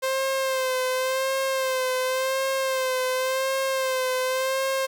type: tone with vibrato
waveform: sawtooth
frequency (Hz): 523.3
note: C5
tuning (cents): 0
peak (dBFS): -19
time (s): 0.02-4.87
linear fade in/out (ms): 20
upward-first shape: sine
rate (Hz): 0.91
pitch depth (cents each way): 39
effects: 9-bit